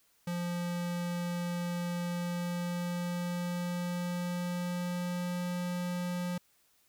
square tone with pitch glide, 174.61 to 177.56 Hz, F3 to F3, 0 to +29 cents, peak -33 dBFS, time 0.27-6.38 s, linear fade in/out 5 ms, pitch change +29 cents, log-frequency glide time 2.03-5.45 s, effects white hiss -69 dBFS RMS until 6.88 s

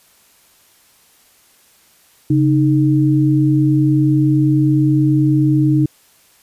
sine tone pair together, 137.11 / 307.8 Hz, C#3 / D#4, -19 / -19 cents, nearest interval octave + major second, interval 1400 cents, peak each -13 dBFS, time 2.3-5.86 s, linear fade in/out 5 ms, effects white hiss -52 dBFS RMS until 6.42 s + resampled to 32000 Hz

